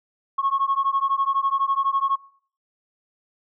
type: beating tone pair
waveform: sine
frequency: 1089 / 1101 Hz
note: C#6 / C#6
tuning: -31 / -12 cents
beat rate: 12 Hz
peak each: -22 dBFS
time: 0.38-2.16 s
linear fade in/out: 10 ms
effects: noise-tail reverb RT60 0.5 s tail -20 dB re dry + tanh soft clip ceiling -13 dBFS